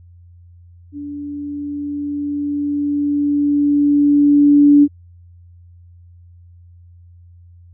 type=tone with level ramp; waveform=sine; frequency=289.3 Hz; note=D4; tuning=26 cents flat; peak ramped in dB=-26 to -5 dBFS; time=0.92-4.88 s; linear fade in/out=50 ms; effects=added 87 Hz sine -41 dBFS peak until 7.73 s